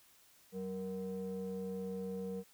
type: ring-modulated tone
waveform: triangle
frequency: 139.5 Hz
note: C#3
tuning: 11 cents sharp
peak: -33 dBFS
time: 0.52-2.44 s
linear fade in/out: 50 ms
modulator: 329 Hz
effects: white hiss -65 dBFS RMS until 2.53 s